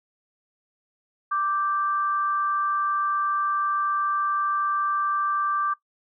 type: tone pair together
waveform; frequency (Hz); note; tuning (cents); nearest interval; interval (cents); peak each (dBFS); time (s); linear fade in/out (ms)
sine; 1174.7 / 1568; D6 / G6; 0 / 0; perfect fourth; 500; -22 / -32; 1.31-5.74; 10
effects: noise-tail reverb RT60 0.1 s tail -17 dB re dry